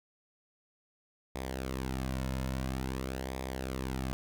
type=tone with flanger; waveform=sawtooth; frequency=65.3 Hz; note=C2; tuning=3 cents flat; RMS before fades=-36 dBFS; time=1.35-4.13 s; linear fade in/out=0 ms; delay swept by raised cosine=0.69 to 2.59 ms; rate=0.49 Hz; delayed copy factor=-0.6; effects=none